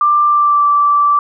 sine tone with pitch glide, 1184 to 1164.3 Hz, D6 to D6, +14 to -15 cents, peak -8 dBFS, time 0.01-1.19 s, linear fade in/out 2 ms, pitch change -29 cents, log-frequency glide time 0.26-0.66 s, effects none

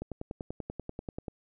click train, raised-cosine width 2 ms, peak -23 dBFS, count 14, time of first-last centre 0.02-1.282 s, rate 10.3 Hz, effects none

